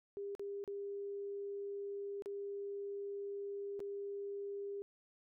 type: tone with dropouts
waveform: sine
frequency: 401.5 Hz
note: G4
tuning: 41 cents sharp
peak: -40 dBFS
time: 0.17-4.82 s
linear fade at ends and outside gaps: 0 ms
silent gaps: 0.351-0.395 / 0.64-0.677 / 2.222-2.259 / 3.794-3.803 s
effects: none